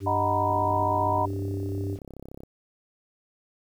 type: harmonic tone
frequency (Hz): 98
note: G2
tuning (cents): 0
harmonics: 1 / 3 / 4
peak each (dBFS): -29 / -34 / -35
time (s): 0-1.99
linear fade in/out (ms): 50
type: chord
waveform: sine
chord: B major seventh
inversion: first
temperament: equal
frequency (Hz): 622.3 / 740 / 932.3 / 987.8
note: D#5 / F#5 / A#5 / B5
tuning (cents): 0 / 0 / 0 / 0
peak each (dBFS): -29 / -30 / -27 / -27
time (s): 0.06-1.26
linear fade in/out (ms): 10
type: click train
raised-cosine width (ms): 2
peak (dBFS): -28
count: 66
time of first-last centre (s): 0.5-2.435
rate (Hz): 33.6
effects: 9-bit